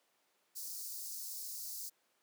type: high-pass noise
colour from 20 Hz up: white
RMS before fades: -44 dBFS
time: 0.55-1.9 s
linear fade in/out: 20 ms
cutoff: 4500 Hz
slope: 48 dB/octave
effects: pink hiss -75 dBFS RMS until 2.22 s + high-pass 400 Hz 12 dB/octave